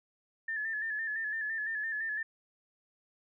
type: tone with vibrato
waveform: sine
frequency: 1754 Hz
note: A6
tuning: 6 cents flat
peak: -32 dBFS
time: 0.48-2.23 s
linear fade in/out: 5 ms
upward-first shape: square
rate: 5.9 Hz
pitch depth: 45 cents each way
effects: none